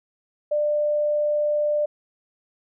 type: tone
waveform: sine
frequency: 595 Hz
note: D5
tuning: 22 cents sharp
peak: -19 dBFS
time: 0.51-1.86 s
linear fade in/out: 10 ms
effects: none